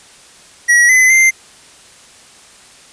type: tone with pitch steps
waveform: square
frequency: 1918 / 2028 / 2088 Hz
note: A#6 / B6 / C7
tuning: +49 / +45 / -4 cents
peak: -7 dBFS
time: 0.68-1.31 s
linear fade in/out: 20 ms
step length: 210 ms
effects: white hiss -42 dBFS RMS until 2.92 s + resampled to 22050 Hz